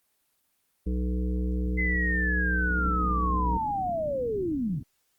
harmonic tone, 61.7 Hz, B1, 1 cent flat, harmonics 1 / 3 / 5 / 7 / 8, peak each -26 / -32 / -36 / -40 / -45 dBFS, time 0.86-3.58 s, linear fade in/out 10 ms
sine linear sweep, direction down, 2060 to 130.81 Hz, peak -26 dBFS, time 1.77-4.8 s, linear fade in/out 20 ms
white low-pass noise, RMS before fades -40 dBFS, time 2.68-4.83 s, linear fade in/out 5 ms, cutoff 310 Hz, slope 96 dB/octave
effects white hiss -72 dBFS RMS until 5.18 s + Opus 24 kbps

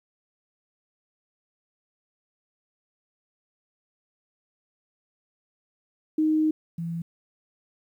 sine tone pair in turn, 311.1 / 167.68 Hz, D#4 / E3, 0 / +30 cents, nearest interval major seventh, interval 1070 cents, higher first, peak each -19 / -28 dBFS, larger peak first, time 6.18-6.51 / 6.78-7.02 s, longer first, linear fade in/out 5 ms, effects 10-bit

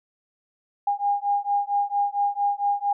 sine beating tone pair, 809 / 813.4 Hz, G#5 / G#5, -46 / -36 cents, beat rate 4.4 Hz, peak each -24 dBFS, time 0.87-2.93 s, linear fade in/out 5 ms, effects none

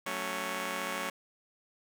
5% pulse chord, F# minor, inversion none, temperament just, 185 / 222 / 277.5 Hz, F#3 / A3 / C#4, 0 / +16 / +2 cents, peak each -28 dBFS, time 0.06-1.1 s, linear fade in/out 5 ms, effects none

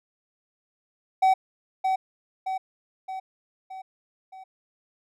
triangle tone with echo, 759 Hz, F#5, 44 cents sharp, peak -14 dBFS, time 1.22-1.34 s, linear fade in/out 10 ms, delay 620 ms, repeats 5, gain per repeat -5 dB, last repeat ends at 4.44 s, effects none

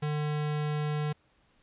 square tone, 150 Hz, D3, 37 cents sharp, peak -29 dBFS, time 0.02-1.13 s, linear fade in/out 10 ms, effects pink hiss -67 dBFS RMS until 1.62 s + resampled to 8000 Hz

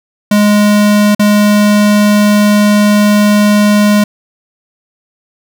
square tone with dropouts, 207.7 Hz, G#3, in tune, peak -6 dBFS, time 0.31-4.04 s, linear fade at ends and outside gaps 5 ms, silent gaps 1.149-1.194 s, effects none

